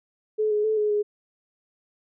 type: tone with pitch steps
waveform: sine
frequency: 430 / 420.1 / 435.4 / 421.7 / 416.3 Hz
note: A4 / G#4 / A4 / G#4 / G#4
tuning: -40 / +20 / -18 / +26 / +4 cents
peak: -20 dBFS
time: 0.38-1.03 s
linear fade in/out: 20 ms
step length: 130 ms
effects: none